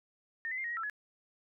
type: tone with pitch steps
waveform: sine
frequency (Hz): 1826 / 2022 / 2108 / 1879 / 1897 / 1337 / 1694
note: A#6 / B6 / C7 / A#6 / A#6 / E6 / G#6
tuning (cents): -36 / +40 / +12 / +13 / +30 / +24 / +34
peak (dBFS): -34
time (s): 0.45-0.898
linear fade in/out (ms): 0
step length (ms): 64
effects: none